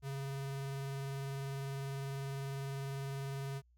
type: tone with vibrato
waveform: square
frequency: 137.3 Hz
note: C#3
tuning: 16 cents flat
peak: -39 dBFS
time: 0.02-3.62 s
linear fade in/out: 50 ms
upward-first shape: triangle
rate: 20 Hz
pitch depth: 31 cents each way
effects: added 60 Hz sine -65 dBFS peak until 3.77 s